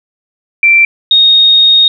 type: tone pair in turn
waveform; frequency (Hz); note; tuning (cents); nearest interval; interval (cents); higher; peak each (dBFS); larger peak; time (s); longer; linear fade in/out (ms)
sine; 2349 / 3722; D7 / A#7; 0 / -3; minor sixth; 797; second; -3; neither; 0.63-0.85 / 1.11-1.88; second; 2
effects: none